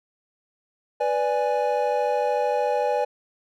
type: chord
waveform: triangle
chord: G# diminished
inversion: first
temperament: equal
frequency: 493.9 / 587.3 / 830.6 Hz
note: B4 / D5 / G#5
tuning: 0 / 0 / 0 cents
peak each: -23 dBFS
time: 1-3.05 s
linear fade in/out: 10 ms
effects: none